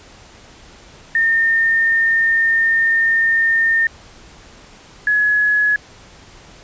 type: tone pair in turn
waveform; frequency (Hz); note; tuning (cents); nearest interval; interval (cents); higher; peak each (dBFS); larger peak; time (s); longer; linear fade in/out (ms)
sine; 1819 / 1690.5; A#6 / G#6; -43 / +30; minor second; 127; first; -12; neither; 1.15-3.87 / 5.07-5.76; first; 2
effects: pink hiss -43 dBFS RMS until 6.63 s + resampled to 16000 Hz